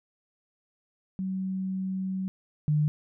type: tone pair in turn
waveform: sine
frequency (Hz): 189.1 / 150.35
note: F#3 / D3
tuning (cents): +38 / +41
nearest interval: major third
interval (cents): 397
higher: first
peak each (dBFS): -28 / -21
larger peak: second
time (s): 1.19-2.28 / 2.68-2.88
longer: first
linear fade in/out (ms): 0
effects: none